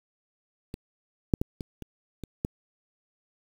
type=clicks; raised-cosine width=3 ms; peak=-23 / -7 / -13 / -22 / -26 / -24 / -14 dBFS; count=7; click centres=0.741 / 1.338 / 1.415 / 1.608 / 1.823 / 2.237 / 2.449 s; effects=7-bit